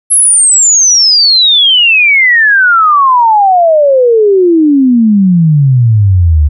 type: exponential sweep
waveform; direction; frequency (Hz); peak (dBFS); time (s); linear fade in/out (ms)
sine; down; 11175 to 71; -3; 0.1-6.49; 20
effects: none